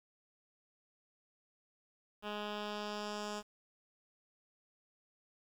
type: tone with low-pass filter sweep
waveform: 10% pulse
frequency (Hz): 208.6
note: G#3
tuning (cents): +8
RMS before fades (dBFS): -41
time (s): 2.22-3.43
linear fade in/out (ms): 50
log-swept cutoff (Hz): 2900 to 7100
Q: 1.7
effects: 10-bit